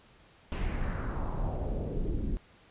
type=noise with low-pass filter sweep; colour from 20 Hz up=brown; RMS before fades=-32 dBFS; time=0.52-2.37 s; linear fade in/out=0 ms; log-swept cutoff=2900 to 260 Hz; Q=2.1; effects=pink hiss -59 dBFS RMS until 2.7 s + resampled to 8000 Hz